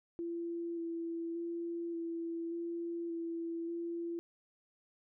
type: tone with vibrato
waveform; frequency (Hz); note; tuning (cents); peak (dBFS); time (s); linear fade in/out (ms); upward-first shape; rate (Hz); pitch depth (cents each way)
sine; 336.6; E4; +36; -36; 0.19-4.19; 0; square; 0.86; 14
effects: none